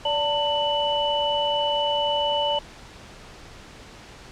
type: tone cluster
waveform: sine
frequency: 580 / 896 / 2971 Hz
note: D5 / A5 / F#7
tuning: -22 / +31 / +6 cents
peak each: -25 dBFS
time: 0.05-2.59 s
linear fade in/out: 5 ms
effects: pink hiss -44 dBFS RMS until 4.31 s + low-pass 6000 Hz 12 dB/octave